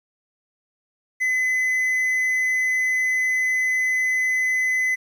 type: tone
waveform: triangle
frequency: 2023 Hz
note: B6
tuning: 41 cents sharp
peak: -17 dBFS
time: 1.2-4.96 s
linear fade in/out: 20 ms
effects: 9-bit